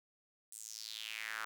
sawtooth tone with high-pass filter sweep, 110 Hz, A2, in tune, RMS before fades -45 dBFS, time 0.52-1.45 s, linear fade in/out 0 ms, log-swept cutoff 8900 to 1300 Hz, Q 3.7, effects none

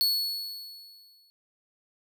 45% pulse tone with exponential decay, 4398 Hz, C#8, 14 cents flat, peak -20 dBFS, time 0.01-1.3 s, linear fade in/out 0 ms, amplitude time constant 280 ms, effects none

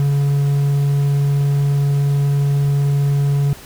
triangle tone, 141.5 Hz, C#3, 36 cents sharp, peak -11 dBFS, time 0-3.53 s, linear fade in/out 0 ms, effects pink hiss -38 dBFS RMS until 3.65 s

